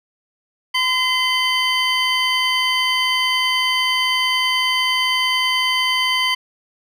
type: tone cluster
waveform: triangle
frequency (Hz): 1022 / 2054 / 3075 / 4645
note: C6 / C7 / G7 / D8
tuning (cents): -41 / -33 / -34 / -20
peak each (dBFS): -21 / -19 / -18 / -25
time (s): 0.74-6.35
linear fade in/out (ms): 10
effects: none